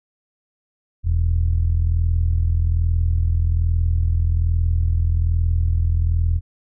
sawtooth tone with low-pass filter, 41.2 Hz, E1, in tune, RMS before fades -18 dBFS, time 1.03-6.41 s, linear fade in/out 50 ms, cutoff 92 Hz, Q 4.6, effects none

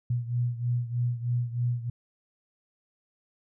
sine beating tone pair, 120.2 / 123.4 Hz, B2 / B2, -46 / -1 cents, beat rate 3.2 Hz, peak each -27 / -31 dBFS, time 0.1-1.9 s, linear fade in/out 5 ms, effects none

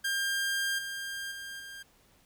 sawtooth tone with level steps, 1600 Hz, G6, 35 cents sharp, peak -25 / -32 / -36 / -39 dBFS, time 0.04-1.83 s, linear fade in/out 10 ms, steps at 0.78 / 1.31 / 1.59 s, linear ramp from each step 10 ms, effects pink hiss -64 dBFS RMS until 2.25 s

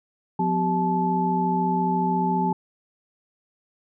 sine tone cluster, 179.2 / 253.5 / 388.4 / 868 Hz, F3 / B3 / G4 / A5, +45 / +45 / -16 / -24 cents, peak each -24 / -29 / -30 / -23 dBFS, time 0.39-2.53 s, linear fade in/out 5 ms, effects none

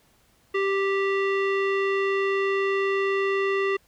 square tone with low-pass filter, 392 Hz, G4, in tune, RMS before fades -24 dBFS, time 0.54-3.77 s, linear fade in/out 10 ms, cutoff 2400 Hz, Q 2.6, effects pink hiss -62 dBFS RMS until 3.87 s

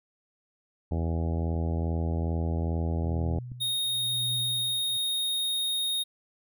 harmonic tone, 82.41 Hz, E2, in tune, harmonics 1 / 2 / 3 / 4 / 5 / 6 / 7 / 8 / 9 / 10, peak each -27 / -33 / -37 / -39 / -41 / -43 / -44 / -45 / -46 / -47 dBFS, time 0.91-3.39 s, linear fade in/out 5 ms
clicks, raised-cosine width 5 ms, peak -30 dBFS, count 2, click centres 1.552 / 3.518 s
sine tone with tremolo, 123.47 Hz, B2, in tune, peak -33 dBFS, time 3.03-4.97 s, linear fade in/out 0 ms, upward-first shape triangle, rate 0.96 Hz, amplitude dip 100%
square tone, 3718 Hz, A#7, 5 cents flat, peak -27 dBFS, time 3.6-6.04 s, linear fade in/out 20 ms
effects none

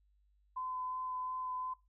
sine tone with vibrato, 1018 Hz, C6, 48 cents flat, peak -37 dBFS, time 0.56-1.74 s, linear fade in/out 10 ms, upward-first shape sine, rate 2.8 Hz, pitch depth 10 cents each way, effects noise-tail reverb RT60 0.2 s tail -18 dB re dry + added 50 Hz sine -68 dBFS peak until 1.88 s

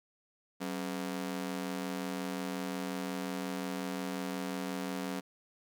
sawtooth ring-modulated tone, 231 Hz, A#3, 16 cents flat, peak -28 dBFS, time 0.6-5.21 s, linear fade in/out 20 ms, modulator 42.8 Hz, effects none

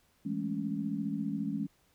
sine chord, A major seventh, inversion second, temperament equal with one note detuned, 164.81 / 205.4 / 220 / 277.2 Hz, E3 / G#3 / A3 / C#4, 0 / -19 / 0 / 0 cents, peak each -39 / -35 / -39 / -36 dBFS, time 0.25-1.67 s, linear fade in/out 10 ms, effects pink hiss -69 dBFS RMS until 1.94 s

